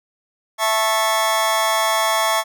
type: chord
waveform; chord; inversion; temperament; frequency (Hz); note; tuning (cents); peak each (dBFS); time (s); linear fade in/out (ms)
sawtooth; A major; second; just; 660 / 880 / 1100; E5 / A5 / C#6; +2 / 0 / -14; -17; 0.58-2.44; 50
effects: none